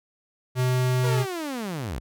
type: tone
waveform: square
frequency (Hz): 127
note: B2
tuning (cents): +49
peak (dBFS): -21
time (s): 0.55-1.26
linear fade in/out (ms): 50
type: linear sweep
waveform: sawtooth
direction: down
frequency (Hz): 493.9 to 45.2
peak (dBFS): -25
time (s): 1.03-2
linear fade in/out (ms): 20
effects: none